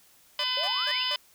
harmonic tone, 505 Hz, B4, 39 cents sharp, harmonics 2 / 3 / 4 / 5 / 6 / 7 / 8 / 9 / 10, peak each -36 / -41 / -38 / -40 / -29 / -35 / -41 / -40 / -33 dBFS, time 0.39-1.16 s, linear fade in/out 2 ms
sawtooth tone bursts, 590 Hz, D5, 8 cents sharp, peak -32 dBFS, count 4, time 0.39-1.156 s, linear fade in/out 5 ms, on 49 ms, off 190 ms
sine exponential sweep, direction up, 537 to 3119 Hz, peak -33 dBFS, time 0.57-1.05 s, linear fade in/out 2 ms
effects white hiss -59 dBFS RMS until 1.34 s

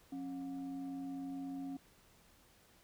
sine tone with frequency modulation, 272.2 Hz, C#4, 31 cents flat, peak -40 dBFS, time 0.12-1.77 s, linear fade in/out 5 ms, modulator 448 Hz, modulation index 0.4, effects pink hiss -66 dBFS RMS until 2.83 s

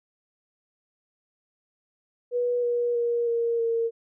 sine tone with pitch steps, 487.1 / 480.1 / 473.2 / 466.4 / 459.8 Hz, B4 / B4 / A#4 / A#4 / A#4, -24 / -49 / +26 / +1 / -24 cents, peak -22 dBFS, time 2.31-3.91 s, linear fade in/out 50 ms, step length 320 ms, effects none

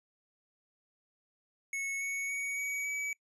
square tone with pitch steps, 2200 / 2220 / 2241 / 2262 / 2283 Hz, C#7 / C#7 / C#7 / C#7 / D7, -14 / +2 / +18 / +34 / -50 cents, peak -34 dBFS, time 1.73-3.13 s, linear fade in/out 2 ms, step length 280 ms, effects noise-tail reverb RT60 0.1 s tail -23 dB re dry + resampled to 24000 Hz

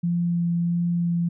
sine tone with vibrato, 171.9 Hz, F3, 27 cents flat, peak -20 dBFS, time 0.03-1.29 s, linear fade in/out 10 ms, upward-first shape sine, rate 1.5 Hz, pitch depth 9 cents each way, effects none

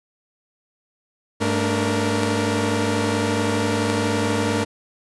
sawtooth tone cluster, 101.4 / 222.6 / 292.2 / 469.8 Hz, G#2 / A3 / D4 / A#4, -41 / +20 / -9 / +13 cents, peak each -21 dBFS, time 1.4-4.65 s, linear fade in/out 20 ms, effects resampled to 24000 Hz

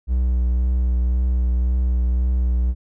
triangle tone with vibrato, 61.74 Hz, B1, in tune, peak -14 dBFS, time 0.07-2.75 s, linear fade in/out 50 ms, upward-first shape triangle, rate 1.9 Hz, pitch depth 27 cents each way, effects none

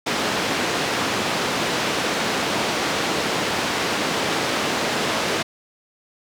pink band-pass noise, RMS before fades -23 dBFS, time 0.06-5.43 s, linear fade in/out 10 ms, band 230 to 5200 Hz, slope 12 dB/octave, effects none

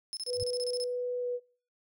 35% pulse tone bursts, 5220 Hz, E8, 18 cents flat, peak -32 dBFS, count 11, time 0.13-0.839 s, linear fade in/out 0 ms, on 39 ms, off 28 ms
sine tone with pitch glide, 493.4 to 490.3 Hz, B4 to B4, -2 to -13 cents, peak -30 dBFS, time 0.26-1.4 s, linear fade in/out 50 ms, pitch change -11 cents, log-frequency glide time 1.2-1.26 s
sine tone with exponential growth, 100 Hz, G2, 35 cents sharp, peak -32 dBFS, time 0.33-0.43 s, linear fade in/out 0 ms, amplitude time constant 21 ms
effects noise-tail reverb RT60 0.4 s tail -22 dB re dry

